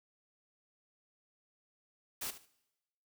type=noise with echo; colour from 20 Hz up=white; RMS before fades=-39 dBFS; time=2.21-2.31 s; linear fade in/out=10 ms; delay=74 ms; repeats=2; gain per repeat=-13 dB; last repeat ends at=2.458 s; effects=noise-tail reverb RT60 1.0 s tail -22 dB re dry